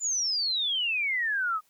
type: exponential sweep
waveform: sine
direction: down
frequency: 7200 to 1231 Hz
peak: -25 dBFS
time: 0-1.61 s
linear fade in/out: 50 ms
effects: white hiss -67 dBFS RMS until 1.69 s

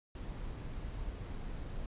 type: noise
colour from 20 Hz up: brown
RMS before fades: -41 dBFS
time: 0.15-1.86 s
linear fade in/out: 2 ms
effects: resampled to 8000 Hz

